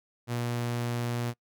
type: tone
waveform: sawtooth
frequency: 119.7 Hz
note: A#2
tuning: 46 cents sharp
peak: -25 dBFS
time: 0.27-1.34 s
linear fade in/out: 50 ms
effects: noise-tail reverb RT60 0.1 s tail -24 dB re dry